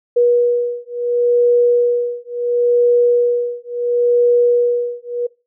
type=beating tone pair; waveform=sine; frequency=482.1 / 482.82 Hz; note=B4 / B4; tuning=-42 / -39 cents; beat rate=0.72 Hz; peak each=-15 dBFS; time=0.16-5.27 s; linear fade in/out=10 ms; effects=noise-tail reverb RT60 0.3 s tail -23 dB re dry